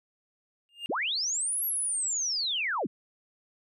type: tone with exponential growth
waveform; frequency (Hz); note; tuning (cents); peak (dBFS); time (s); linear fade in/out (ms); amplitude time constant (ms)
triangle; 2815; F7; +13; -28; 0.69-0.86; 0; 36
type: linear two-way sweep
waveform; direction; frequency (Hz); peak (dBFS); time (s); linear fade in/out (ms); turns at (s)
sine; up then down; 123.47 to 11680 to 123.47; -27; 0.89-2.87; 10; 1.65
effects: none